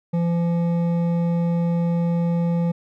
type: tone with hard clipping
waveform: sine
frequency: 170.5 Hz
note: F3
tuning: 41 cents flat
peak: -20 dBFS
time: 0.13-2.72 s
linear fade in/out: 10 ms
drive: 9 dB
effects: none